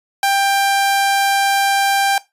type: tone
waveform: sawtooth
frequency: 791 Hz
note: G5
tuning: 15 cents sharp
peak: -9 dBFS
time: 0.23-2.18 s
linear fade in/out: 2 ms
effects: noise-tail reverb RT60 0.2 s tail -19 dB re dry + resampled to 32000 Hz